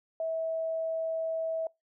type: tone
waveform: sine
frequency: 649 Hz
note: E5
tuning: 27 cents flat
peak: -29 dBFS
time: 0.2-1.67 s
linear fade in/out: 2 ms
effects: noise-tail reverb RT60 0.2 s tail -24 dB re dry